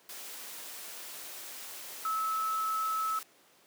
sine tone in noise, 1300 Hz, E6, 24 cents flat, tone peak -29 dBFS, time 2.05-3.19 s, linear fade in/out 2 ms, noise white, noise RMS -44 dBFS, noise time 0.09-3.23 s, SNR +12 dB, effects pink hiss -62 dBFS RMS until 3.66 s + high-pass 300 Hz 12 dB/octave

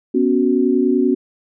sine chord, B suspended second, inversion none, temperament equal, 246.9 / 277.2 / 370 Hz, B3 / C#4 / F#4, 0 / 0 / 0 cents, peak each -17 dBFS, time 0.14-1.15 s, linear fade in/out 10 ms, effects none

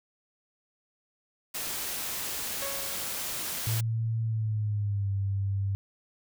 white noise, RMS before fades -34 dBFS, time 1.54-3.81 s, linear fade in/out 10 ms
sawtooth tone with exponential decay, 553 Hz, C#5, 4 cents flat, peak -30 dBFS, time 2.62-3.45 s, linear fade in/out 1 ms, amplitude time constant 180 ms
sine tone with pitch glide, 113.1 to 98.46 Hz, A2 to G2, +48 to +8 cents, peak -26 dBFS, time 3.67-5.75 s, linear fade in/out 0 ms, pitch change -240 cents, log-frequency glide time 4.22-5.11 s
effects none

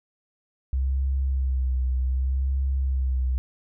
sine tone with vibrato, 65.41 Hz, C2, in tune, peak -21 dBFS, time 0.73-3.38 s, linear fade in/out 0 ms, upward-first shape sine, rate 0.66 Hz, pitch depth 46 cents each way, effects none

